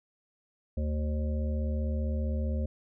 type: harmonic tone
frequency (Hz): 75.4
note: D2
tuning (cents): +46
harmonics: 1 / 3 / 5 / 7 / 8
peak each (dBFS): -28 / -36 / -47 / -41 / -46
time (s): 0.77-2.66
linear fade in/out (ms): 5
effects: none